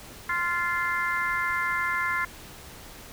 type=harmonic tone; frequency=347.8 Hz; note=F4; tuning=7 cents flat; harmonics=3 / 4 / 5 / 6; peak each=-30 / -30 / -30 / -30 dBFS; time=0.29-2.25 s; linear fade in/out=5 ms; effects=pink hiss -45 dBFS RMS until 3.12 s